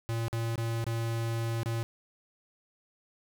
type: tone with dropouts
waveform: square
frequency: 114.9 Hz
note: A#2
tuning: 25 cents flat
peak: -30 dBFS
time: 0.09-1.83 s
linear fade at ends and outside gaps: 0 ms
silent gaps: 0.282-0.329 / 0.557-0.579 / 0.842-0.866 / 1.632-1.659 s
effects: none